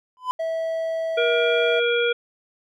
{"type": "tone with exponential growth", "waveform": "triangle", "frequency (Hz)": 1009, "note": "B5", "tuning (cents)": 37, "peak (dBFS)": -15, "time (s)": [0.17, 0.31], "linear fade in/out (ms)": 0, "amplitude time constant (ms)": 30}
{"type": "tone", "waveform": "triangle", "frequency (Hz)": 652, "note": "E5", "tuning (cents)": -19, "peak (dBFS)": -21, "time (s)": [0.39, 1.8], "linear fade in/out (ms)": 10}
{"type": "harmonic tone", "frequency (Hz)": 474.9, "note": "A#4", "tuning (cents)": 32, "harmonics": [1, 3, 5, 7], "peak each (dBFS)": [-20, -25, -27, -28], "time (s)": [1.17, 2.13], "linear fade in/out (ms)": 10}
{"effects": []}